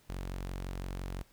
sawtooth tone, 45.89 Hz, F#1, 14 cents flat, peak -33 dBFS, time 0.09-1.23 s, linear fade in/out 10 ms, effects pink hiss -65 dBFS RMS until 1.32 s

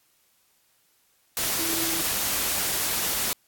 sine tone in noise, 329.6 Hz, E4, in tune, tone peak -33 dBFS, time 1.59-2.01 s, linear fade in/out 0 ms, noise white, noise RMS -26 dBFS, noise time 1.37-3.33 s, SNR -10 dB, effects white hiss -65 dBFS RMS until 3.47 s + AAC 64 kbps

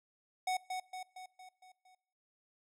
square tone with echo, 742 Hz, F#5, 5 cents sharp, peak -32 dBFS, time 0.47-0.57 s, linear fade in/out 5 ms, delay 230 ms, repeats 6, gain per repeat -5 dB, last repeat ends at 1.95 s, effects noise-tail reverb RT60 0.8 s tail -22 dB re dry + low-pass 11000 Hz 12 dB/octave

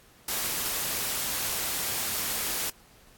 white noise, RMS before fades -30 dBFS, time 0.28-2.7 s, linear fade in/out 5 ms, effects pink hiss -57 dBFS RMS until 3.17 s + AAC 64 kbps

